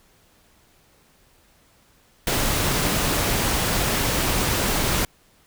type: noise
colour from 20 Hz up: pink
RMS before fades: -22 dBFS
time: 2.27-5.05 s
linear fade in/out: 2 ms
effects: pink hiss -58 dBFS RMS until 5.46 s